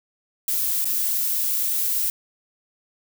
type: noise with dropouts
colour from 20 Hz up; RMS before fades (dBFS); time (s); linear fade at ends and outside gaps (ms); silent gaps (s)
violet; -23; 0.48-2.1; 1; 0.845-0.854
effects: none